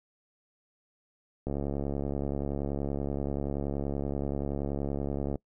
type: click train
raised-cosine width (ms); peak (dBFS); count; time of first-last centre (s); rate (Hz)
2; -19; 275; 1.47-5.357; 70.5
effects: noise-tail reverb RT60 0.1 s tail -23 dB re dry